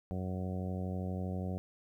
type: harmonic tone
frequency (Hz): 92.4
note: F#2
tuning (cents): -2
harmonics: 1 / 2 / 3 / 4 / 5 / 6 / 7 / 8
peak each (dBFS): -37 / -38 / -47 / -48 / -48 / -48 / -51 / -50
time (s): 0.11-1.58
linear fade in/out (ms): 0
effects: 12-bit